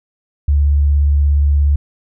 sine tone with vibrato, 72 Hz, D2, 34 cents flat, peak -9 dBFS, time 0.48-1.76 s, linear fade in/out 5 ms, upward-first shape sine, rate 17 Hz, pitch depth 19 cents each way, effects none

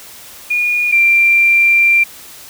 sine tone pair in turn, 2437 / 2368 Hz, D#7 / D7, -37 / +14 cents, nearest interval unison, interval 49 cents, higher first, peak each -12 / -7 dBFS, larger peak second, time 0.5-0.92 / 0.92-2.04 s, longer second, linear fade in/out 10 ms, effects white hiss -36 dBFS RMS until 2.49 s

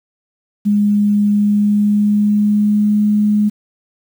sine tone with pitch glide, 206.1 to 209.3 Hz, G#3 to G#3, -13 to +14 cents, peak -10 dBFS, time 0.65-3.5 s, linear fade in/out 20 ms, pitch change +27 cents, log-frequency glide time 1.3-3.02 s, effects 7-bit

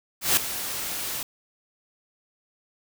white noise with ADSR envelope, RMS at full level -18 dBFS, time 0.21-1.23 s, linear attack 160 ms, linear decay 4 ms, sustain -13 dB, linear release 3 ms, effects none

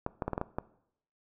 clicks, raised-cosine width 1 ms, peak -17 dBFS, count 7, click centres 0.064 / 0.222 / 0.28 / 0.333 / 0.379 / 0.414 / 0.585 s, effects noise-tail reverb RT60 0.7 s tail -19 dB re dry

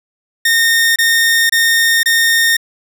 sawtooth tone bursts, 1835 Hz, A#6, 28 cents flat, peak -6 dBFS, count 4, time 0.45-2.568 s, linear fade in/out 5 ms, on 510 ms, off 26 ms, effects none

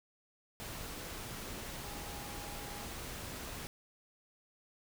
sine tone in noise, 820 Hz, G#5, 22 cents flat, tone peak -51 dBFS, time 1.84-2.85 s, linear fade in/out 0 ms, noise pink, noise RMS -44 dBFS, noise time 0.6-3.67 s, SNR -10 dB, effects none

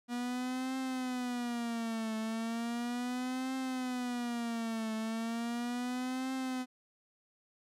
45% pulse tone with vibrato, 240.3 Hz, B3, 47 cents flat, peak -34 dBFS, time 0.08-6.66 s, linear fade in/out 50 ms, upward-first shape triangle, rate 0.36 Hz, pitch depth 160 cents each way, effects low-pass 11000 Hz 12 dB/octave

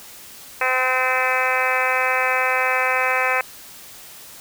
harmonic tone, 257 Hz, C4, 31 cents flat, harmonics 2 / 3 / 4 / 5 / 6 / 7 / 8 / 9 / 10, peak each -26 / -26 / -26 / -26 / -26 / -26 / -26 / -26 / -26 dBFS, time 0.61-3.41 s, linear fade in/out 2 ms, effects white hiss -41 dBFS RMS until 4.4 s

